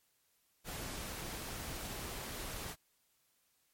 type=noise; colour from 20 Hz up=pink; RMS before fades=-43 dBFS; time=0.64-2.76 s; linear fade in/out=50 ms; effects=white hiss -75 dBFS RMS until 3.73 s + MP3 64 kbps